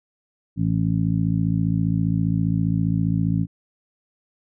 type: harmonic tone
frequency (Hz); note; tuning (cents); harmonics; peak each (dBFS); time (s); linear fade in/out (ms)
55; A1; 0; 1 / 2 / 3 / 4 / 5; -33 / -23 / -21 / -29 / -27; 0.56-3.47; 50
effects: none